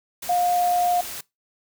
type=tone in noise; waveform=sine; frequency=710 Hz; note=F5; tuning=28 cents sharp; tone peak=-18 dBFS; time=0.29-1.01 s; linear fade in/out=5 ms; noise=white; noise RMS=-34 dBFS; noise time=0.22-1.21 s; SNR=+13 dB; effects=noise-tail reverb RT60 0.2 s tail -22 dB re dry